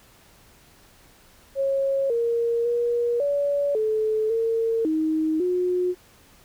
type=tone with pitch steps; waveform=sine; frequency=546 / 467 / 475.7 / 571 / 434.3 / 454.3 / 314.7 / 361 Hz; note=C#5 / A#4 / A#4 / D5 / A4 / A#4 / D#4 / F#4; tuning=-26 / +3 / +35 / -49 / -23 / -45 / +20 / -43 cents; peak=-20 dBFS; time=1.55-5.95 s; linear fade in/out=50 ms; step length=550 ms; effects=pink hiss -54 dBFS RMS until 6.44 s